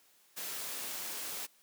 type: noise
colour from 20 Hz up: white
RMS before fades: -40 dBFS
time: 0.36-1.47 s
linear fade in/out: 20 ms
effects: white hiss -66 dBFS RMS until 1.62 s + high-pass 200 Hz 12 dB/octave